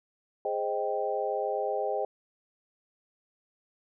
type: chord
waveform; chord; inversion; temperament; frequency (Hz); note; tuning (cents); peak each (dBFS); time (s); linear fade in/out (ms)
sine; Ab major seventh; none; equal; 415.3 / 523.3 / 622.3 / 784; Ab4 / C5 / Eb5 / G5; 0 / 0 / 0 / 0; -33; 0.45-2.05; 2
effects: none